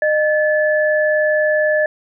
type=tone pair together; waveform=sine; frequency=612 / 1731 Hz; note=D#5 / A6; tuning=-29 / -29 cents; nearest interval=octave + tritone; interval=1800 cents; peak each=-14 / -18 dBFS; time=0.02-1.86 s; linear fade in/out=2 ms; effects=none